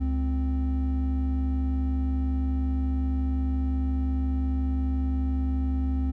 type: tone pair together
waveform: triangle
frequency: 70.01 / 261.5 Hz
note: C#2 / C4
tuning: +18 / -1 cents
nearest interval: octave + major seventh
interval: 2281 cents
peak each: -22 / -28 dBFS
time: 0-6.12 s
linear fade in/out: 20 ms
effects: none